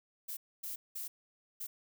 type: noise bursts at uneven times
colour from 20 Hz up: violet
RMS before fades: -41 dBFS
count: 4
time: 0.28-0.37 / 0.63-0.76 / 0.95-1.08 / 1.6-1.67 s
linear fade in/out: 10 ms
effects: none